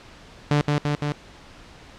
sawtooth tone with echo, 146.83 Hz, D3, in tune, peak -13 dBFS, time 0.51-0.61 s, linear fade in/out 0 ms, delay 170 ms, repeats 3, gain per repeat -2 dB, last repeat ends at 1.12 s, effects pink hiss -46 dBFS RMS until 1.98 s + low-pass 5000 Hz 12 dB/octave

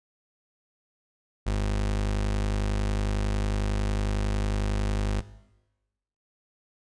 35% pulse tone, 51 Hz, G#1, 31 cents flat, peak -22 dBFS, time 1.46-5.21 s, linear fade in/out 10 ms, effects noise-tail reverb RT60 1.0 s tail -17 dB re dry + resampled to 22050 Hz

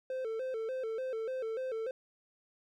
triangle tone with vibrato, 480.9 Hz, B4, 46 cents flat, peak -32 dBFS, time 0.1-1.91 s, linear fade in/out 2 ms, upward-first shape square, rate 3.4 Hz, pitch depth 130 cents each way, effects none

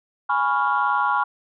sine chord, C# dominant seventh, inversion second, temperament equal, 830.6 / 987.8 / 1108.7 / 1396.9 Hz, G#5 / B5 / C#6 / E#6, 0 / 0 / 0 / 0 cents, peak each -23 dBFS, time 0.29-1.24 s, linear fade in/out 10 ms, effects tanh soft clip ceiling -10 dBFS

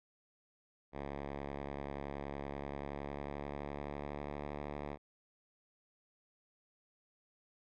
5% pulse tone with pitch glide, 70.5 to 72.82 Hz, C#2 to D2, +30 to -14 cents, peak -29 dBFS, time 0.92-4.98 s, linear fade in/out 50 ms, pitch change +56 cents, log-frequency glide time 2.51-4.5 s, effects low-pass 2000 Hz 12 dB/octave

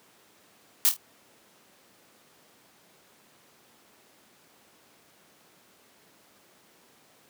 blue noise with echo, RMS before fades -20 dBFS, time 0.85-0.89 s, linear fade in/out 0 ms, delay 25 ms, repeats 3, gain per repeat -8 dB, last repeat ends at 0.965 s, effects pink hiss -59 dBFS RMS until 7.29 s + high-pass 200 Hz 12 dB/octave

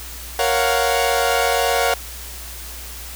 sawtooth chord, Gb major seventh, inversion first, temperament equal, 466.2 / 554.4 / 698.5 / 740 Hz, Bb4 / Db5 / F5 / Gb5, 0 / 0 / 0 / 0 cents, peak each -18 dBFS, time 0.39-1.94 s, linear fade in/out 2 ms, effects added 60 Hz sine -35 dBFS peak until 3.15 s + white hiss -35 dBFS RMS until 3.15 s

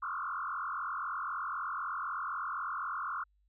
sine tone with frequency modulation, 1244.5 Hz, D#6, in tune, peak -34 dBFS, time 0.02-3.24 s, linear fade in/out 10 ms, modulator 43.9 Hz, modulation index 4.4, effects added 50 Hz sine -68 dBFS peak until 3.48 s

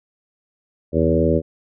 harmonic tone with a mistuned harmonic, 81 Hz, E2, 30 cents flat, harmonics 1 / 2 / 3 / 4 / 5 / 6 / 7, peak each -22 / -22 / -22 / -22 / -22 / -22 / -22 dBFS, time 0.92-1.42 s, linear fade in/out 50 ms, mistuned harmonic 2, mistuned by -20 cents, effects none

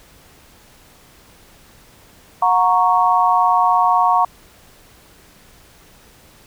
sine chord, F# major, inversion none, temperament equal with one note detuned, 726.4 / 932.3 / 1108.7 Hz, F#5 / A#5 / C#6, -32 / 0 / 0 cents, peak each -16 dBFS, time 2.42-4.25 s, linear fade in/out 5 ms, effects pink hiss -48 dBFS RMS until 6.46 s

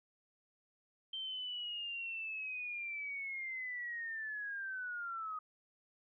sine linear sweep, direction down, 3136 to 1244.5 Hz, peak -39 dBFS, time 1.13-5.39 s, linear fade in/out 5 ms, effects none

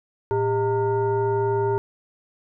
sine tone with frequency modulation, 400 Hz, G4, 35 cents sharp, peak -19 dBFS, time 0.31-1.78 s, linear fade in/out 0 ms, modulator 513 Hz, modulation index 0.9, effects none

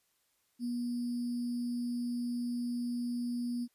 sine tone with sample-and-hold, 241.3 Hz, B3, 40 cents flat, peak -32 dBFS, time 0.59-3.68 s, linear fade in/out 50 ms, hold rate 4900 Hz, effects white hiss -75 dBFS RMS until 3.74 s + resampled to 32000 Hz

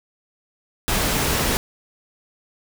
pink noise, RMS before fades -21 dBFS, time 0.88-1.57 s, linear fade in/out 0 ms, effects none

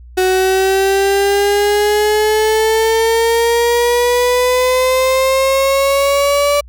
35% pulse exponential sweep, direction up, 370 to 580 Hz, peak -9 dBFS, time 0.17-6.61 s, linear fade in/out 10 ms, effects added 60 Hz sine -34 dBFS peak until 6.68 s

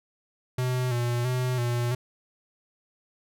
square tone with vibrato, 123.4 Hz, B2, 1 cent flat, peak -25 dBFS, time 0.58-1.95 s, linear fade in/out 5 ms, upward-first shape square, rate 1.5 Hz, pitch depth 44 cents each way, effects none

